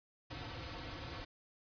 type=noise with comb filter; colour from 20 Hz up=pink; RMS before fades=-45 dBFS; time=0.3-1.25 s; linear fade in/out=10 ms; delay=4.9 ms; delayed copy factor=-1; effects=resampled to 11025 Hz